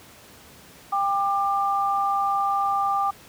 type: tone pair together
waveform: sine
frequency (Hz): 794.9 / 1191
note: G5 / D6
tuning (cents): +24 / +24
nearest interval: perfect fifth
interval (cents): 700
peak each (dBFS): -23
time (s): 0.92-3.11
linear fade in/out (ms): 10
effects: pink hiss -48 dBFS RMS until 3.28 s + high-pass 80 Hz 12 dB/octave